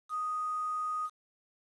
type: tone with quantisation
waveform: sine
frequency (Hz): 1244.5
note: D#6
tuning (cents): 0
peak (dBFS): -31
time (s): 0.09-1.1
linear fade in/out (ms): 50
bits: 9
effects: resampled to 24000 Hz